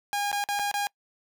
sawtooth tone with dropouts, 814 Hz, G#5, 35 cents flat, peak -22 dBFS, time 0.13-0.87 s, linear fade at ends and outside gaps 0 ms, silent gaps 0.316-0.328 / 0.44-0.488 / 0.591-0.595 / 0.714-0.741 s, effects noise-tail reverb RT60 0.1 s tail -25 dB re dry

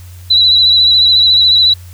sine tone with vibrato, 3951 Hz, B7, in tune, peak -5 dBFS, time 0.3-1.74 s, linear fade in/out 10 ms, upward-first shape triangle, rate 14 Hz, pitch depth 46 cents each way, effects added 89 Hz sine -30 dBFS peak until 1.93 s + white hiss -43 dBFS RMS until 1.93 s

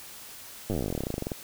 slowing click train, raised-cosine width 2 ms, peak -17 dBFS, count 27, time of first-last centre 0.7-1.318 s, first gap 9 ms, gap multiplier 1.07, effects white hiss -45 dBFS RMS until 1.43 s

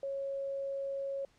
sine tone, 550 Hz, C#5, 14 cents flat, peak -34 dBFS, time 0.03-1.25 s, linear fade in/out 2 ms, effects pink hiss -68 dBFS RMS until 1.38 s + low-pass 7000 Hz 12 dB/octave

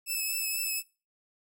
5% pulse tone with vibrato, 2609 Hz, E7, 18 cents flat, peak -21 dBFS, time 0.06-0.83 s, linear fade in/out 50 ms, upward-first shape triangle, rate 4.1 Hz, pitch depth 26 cents each way, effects noise-tail reverb RT60 0.3 s tail -20 dB re dry

